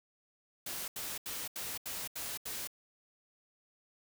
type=noise bursts; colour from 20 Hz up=white; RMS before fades=-40 dBFS; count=7; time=0.66-2.674 s; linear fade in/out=5 ms; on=220 ms; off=79 ms; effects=none